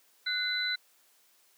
sine tone cluster, 1483 / 2065 / 4000 Hz, F#6 / C7 / B7, +4 / -23 / +21 cents, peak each -33 / -36 / -31 dBFS, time 0.26-0.76 s, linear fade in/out 10 ms, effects white hiss -65 dBFS RMS until 1.57 s + high-pass 300 Hz 12 dB/octave

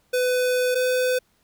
square tone pair in turn, 501 / 505.1 Hz, B4 / B4, +25 / +39 cents, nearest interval unison, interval 14 cents, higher second, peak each -20 dBFS, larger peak neither, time 0.13-0.75 / 0.75-1.19 s, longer first, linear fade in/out 10 ms, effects pink hiss -65 dBFS RMS until 1.43 s

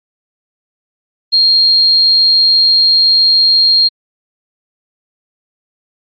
sine tone, 4227 Hz, C8, 17 cents sharp, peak -6 dBFS, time 1.32-3.89 s, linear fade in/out 20 ms, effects Opus 48 kbps

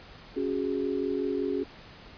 sine chord, C# suspended fourth, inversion none, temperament equal, 277.2 / 370 / 415.3 Hz, C#4 / F#4 / G#4, 0 / 0 / 0 cents, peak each -31 dBFS, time 0.36-1.64 s, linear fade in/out 10 ms, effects pink hiss -49 dBFS RMS until 2.17 s + resampled to 11025 Hz

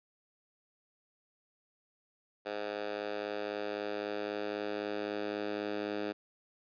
10% pulse tone with high-pass filter sweep, 103.83 Hz, G#2, in tune, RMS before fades -37 dBFS, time 2.45-6.13 s, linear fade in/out 20 ms, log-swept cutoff 500 to 310 Hz, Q 1.4, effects resampled to 11025 Hz

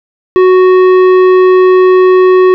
sine tone with tanh clipping, 370 Hz, F#4, in tune, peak -4 dBFS, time 0.36-2.54 s, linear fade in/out 0 ms, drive 12 dB, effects none

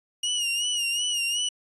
sawtooth tone with vibrato, 2866 Hz, F7, 44 cents sharp, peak -21 dBFS, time 0.23-1.49 s, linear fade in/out 5 ms, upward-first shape sine, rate 2.7 Hz, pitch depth 65 cents each way, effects resampled to 24000 Hz

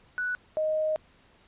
sine tone pair in turn, 1480 / 622.3 Hz, F#6 / D#5, 0 / 0 cents, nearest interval octave + minor third, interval 1500 cents, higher first, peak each -27 / -24 dBFS, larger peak second, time 0.18-0.35 / 0.57-0.96 s, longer second, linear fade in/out 0 ms, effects pink hiss -60 dBFS RMS until 1.47 s + resampled to 8000 Hz

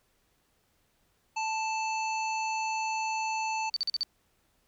harmonic tone, 880 Hz, A5, in tune, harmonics 1 / 3 / 5 / 7 / 8, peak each -30 / -35 / -43 / -44 / -48 dBFS, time 1.36-3.7 s, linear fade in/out 10 ms
sine tone bursts, 4569 Hz, D8, 48 cents flat, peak -26 dBFS, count 5, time 3.74-4.032 s, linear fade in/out 0 ms, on 24 ms, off 43 ms
effects pink hiss -71 dBFS RMS until 4.67 s

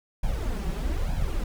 brown noise with flanger, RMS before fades -27 dBFS, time 0.23-1.44 s, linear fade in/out 5 ms, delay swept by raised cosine 1.2 to 5.3 ms, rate 1.1 Hz, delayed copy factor +0.85, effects none

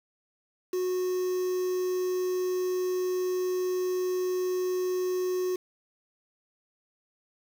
triangle tone with quantisation, 366.4 Hz, F#4, 17 cents flat, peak -24 dBFS, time 0.73-5.56 s, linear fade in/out 5 ms, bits 7, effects none

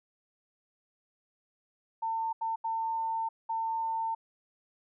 sine tone bursts at uneven times, 901 Hz, A5, 41 cents sharp, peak -29 dBFS, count 4, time 2.02-2.33 / 2.41-2.56 / 2.64-3.29 / 3.49-4.15 s, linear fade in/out 10 ms, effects none

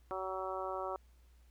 harmonic tone, 188.6 Hz, F#3, 33 cents sharp, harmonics 2 / 3 / 4 / 5 / 6 / 7, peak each -43 / -42 / -43 / -45 / -44 / -45 dBFS, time 0.11-0.96 s, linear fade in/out 0 ms, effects added 60 Hz sine -60 dBFS peak until 1.5 s + pink hiss -73 dBFS RMS until 1.5 s

